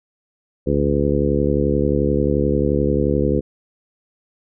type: harmonic tone with a mistuned harmonic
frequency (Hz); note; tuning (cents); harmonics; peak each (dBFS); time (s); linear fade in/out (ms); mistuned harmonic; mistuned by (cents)
71.4; D2; -48; 1 / 2 / 3 / 4 / 5 / 6 / 7; -23 / -23 / -23 / -23 / -23 / -23 / -23; 0.66-3.41; 20; 1; -60
effects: none